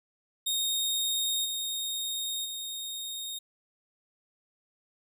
sawtooth tone with level steps, 3709 Hz, A#7, 9 cents flat, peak -24 / -28 / -32 dBFS, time 0.46-3.39 s, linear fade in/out 10 ms, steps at 1.44 / 2.44 s, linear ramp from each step 20 ms, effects none

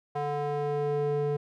square tone with band-pass filter sweep, 145.9 Hz, D3, 11 cents flat, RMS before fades -29 dBFS, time 0.15-1.37 s, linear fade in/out 10 ms, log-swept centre 710 to 370 Hz, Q 2.1, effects none

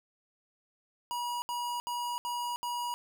square tone bursts, 964 Hz, B5, 42 cents flat, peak -33 dBFS, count 5, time 1.11-2.94 s, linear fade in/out 0 ms, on 310 ms, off 70 ms, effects none

